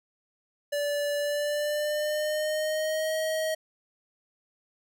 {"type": "tone with pitch glide", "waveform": "square", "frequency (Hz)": [580, 632.5], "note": ["D5", "D#5"], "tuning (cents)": [-22, 28], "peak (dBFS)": -27, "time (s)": [0.72, 3.55], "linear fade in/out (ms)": 10, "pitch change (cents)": 150, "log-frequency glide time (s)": [1.18, 3.15], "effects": []}